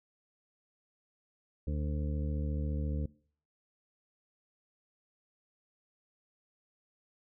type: harmonic tone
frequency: 74.4 Hz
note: D2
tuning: 23 cents sharp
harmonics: 1 / 2 / 3 / 4 / 6 / 7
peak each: -32 / -38 / -42 / -44 / -48 / -49 dBFS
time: 1.67-3.06 s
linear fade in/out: 5 ms
effects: noise-tail reverb RT60 0.5 s tail -22 dB re dry